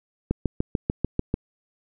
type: click train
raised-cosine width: 3 ms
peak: -9 dBFS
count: 8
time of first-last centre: 0.31-1.341 s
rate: 6.79 Hz
effects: none